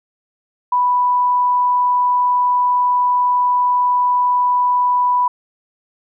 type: tone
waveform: sine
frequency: 987.8 Hz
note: B5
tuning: in tune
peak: -12 dBFS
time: 0.72-5.28 s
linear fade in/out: 5 ms
effects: none